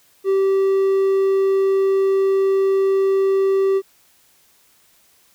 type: tone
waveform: triangle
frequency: 387.9 Hz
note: G4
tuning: 18 cents flat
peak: -12 dBFS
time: 0.24-3.82 s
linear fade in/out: 50 ms
effects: white hiss -56 dBFS RMS until 5.34 s